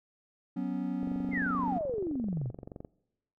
triangle chord, F# suspended fourth, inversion none, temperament just, 185 / 246.7 / 277.5 Hz, F#3 / B3 / C#4, 0 / -2 / +2 cents, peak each -33 dBFS, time 0.56-1.79 s, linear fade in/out 10 ms
click train, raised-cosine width 2 ms, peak -29 dBFS, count 43, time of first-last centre 1.03-2.848 s, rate 23.1 Hz
sine exponential sweep, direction down, 2196 to 110 Hz, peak -30 dBFS, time 1.31-2.52 s, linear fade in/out 50 ms
effects noise-tail reverb RT60 0.9 s tail -22 dB re dry

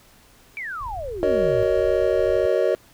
sine exponential sweep, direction down, 2375 to 100 Hz, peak -28 dBFS, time 0.57-1.63 s, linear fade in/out 0 ms
pink low-pass noise, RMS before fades -37 dBFS, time 0.8-2.46 s, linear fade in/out 5 ms, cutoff 110 Hz, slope 48 dB/octave
triangle chord, D# minor seventh, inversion first, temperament just, 373.4 / 466.7 / 560 / 622.3 Hz, F#4 / A#4 / C#5 / D#5, +16 / +2 / +18 / 0 cents, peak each -21 / -21 / -21 / -21 dBFS, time 1.23-2.75 s, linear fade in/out 0 ms
effects pink hiss -53 dBFS RMS until 2.93 s

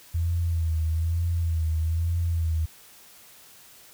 sine tone with vibrato, 82.41 Hz, E2, in tune, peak -22 dBFS, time 0.14-2.66 s, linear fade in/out 10 ms, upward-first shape sine, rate 1.1 Hz, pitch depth 61 cents each way, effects white hiss -51 dBFS RMS until 3.93 s

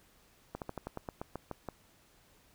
slowing click train, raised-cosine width 1 ms, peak -24 dBFS, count 11, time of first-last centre 0.55-1.687 s, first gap 68 ms, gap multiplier 1.11, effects pink hiss -65 dBFS RMS until 2.54 s

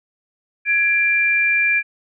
sine tone pair together, 1669 / 2368 Hz, G#6 / D7, +8 / +14 cents, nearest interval tritone, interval 606 cents, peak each -20 / -15 dBFS, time 0.65-1.83 s, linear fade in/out 50 ms, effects none

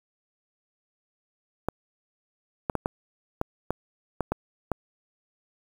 clicks, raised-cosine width 1 ms, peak -11 dBFS, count 9, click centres 1.686 / 2.698 / 2.753 / 2.859 / 3.414 / 3.706 / 4.207 / 4.32 / 4.717 s, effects 7-bit

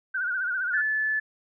sine tone with vibrato, 1487 Hz, F#6, 8 cents sharp, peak -25 dBFS, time 0.14-0.82 s, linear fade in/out 10 ms, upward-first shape sine, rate 15 Hz, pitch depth 87 cents each way
sine tone, 1736 Hz, A6, 24 cents flat, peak -23 dBFS, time 0.73-1.2 s, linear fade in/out 10 ms
effects none

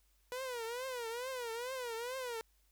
sawtooth tone with vibrato, 487.9 Hz, B4, 21 cents flat, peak -35 dBFS, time 0.32-2.41 s, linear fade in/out 0 ms, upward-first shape triangle, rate 2.3 Hz, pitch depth 160 cents each way, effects added 50 Hz sine -70 dBFS peak until 2.71 s + white hiss -75 dBFS RMS until 2.71 s

